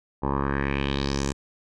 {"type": "tone with low-pass filter sweep", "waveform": "10% pulse", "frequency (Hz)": 69.2, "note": "C#2", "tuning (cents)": -2, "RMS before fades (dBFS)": -26, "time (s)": [0.22, 1.33], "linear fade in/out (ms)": 20, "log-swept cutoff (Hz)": [830, 7900], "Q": 3.3, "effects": []}